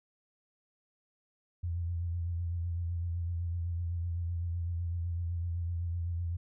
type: tone with vibrato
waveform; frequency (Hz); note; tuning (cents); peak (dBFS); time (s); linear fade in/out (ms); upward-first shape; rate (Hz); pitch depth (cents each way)
sine; 85.7; F2; -32; -31; 1.63-6.37; 10; triangle; 7.9; 50
effects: none